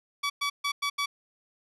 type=tone bursts at uneven times; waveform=15% pulse; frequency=1142 Hz; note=D6; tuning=49 cents flat; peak=-20 dBFS; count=5; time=0.23-0.3 / 0.41-0.5 / 0.64-0.72 / 0.82-0.9 / 0.98-1.06 s; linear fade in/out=10 ms; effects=low-pass 9000 Hz 12 dB/octave